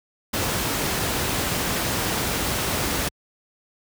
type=noise; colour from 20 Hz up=pink; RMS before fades=-24 dBFS; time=0.33-3.09 s; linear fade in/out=10 ms; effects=high-pass 60 Hz 12 dB/octave